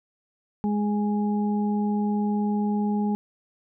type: harmonic tone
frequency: 207.7 Hz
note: G#3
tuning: in tune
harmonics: 1 / 2 / 4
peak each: -22 / -33 / -33 dBFS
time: 0.64-3.15 s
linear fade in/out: 0 ms
effects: none